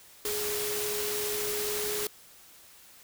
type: tone in noise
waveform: sine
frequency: 418.2 Hz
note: G#4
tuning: 12 cents sharp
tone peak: -33 dBFS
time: 0.25-2.07 s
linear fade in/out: 2 ms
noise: white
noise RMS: -33 dBFS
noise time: 0.25-2.07 s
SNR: -3 dB
effects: white hiss -54 dBFS RMS until 3.03 s